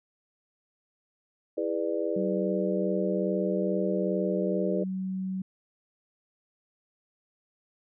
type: chord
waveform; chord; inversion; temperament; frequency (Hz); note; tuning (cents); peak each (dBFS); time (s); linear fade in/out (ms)
sine; E dominant seventh; none; just; 329.6 / 412 / 494.4 / 593.3; E4 / G#4 / B4 / D5; 0 / -14 / +2 / +18; -32; 1.57-4.84; 10
type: tone with pitch glide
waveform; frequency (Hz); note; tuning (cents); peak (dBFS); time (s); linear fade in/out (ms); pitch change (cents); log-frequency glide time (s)
sine; 190 to 188.58; F#3 to F#3; +46 to +33; -29; 2.16-5.42; 5; -13; 3.93-4
effects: none